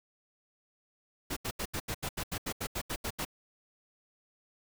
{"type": "noise bursts", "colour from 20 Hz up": "pink", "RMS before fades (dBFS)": -35, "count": 14, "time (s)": [1.3, 3.251], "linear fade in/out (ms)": 10, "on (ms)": 66, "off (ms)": 79, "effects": []}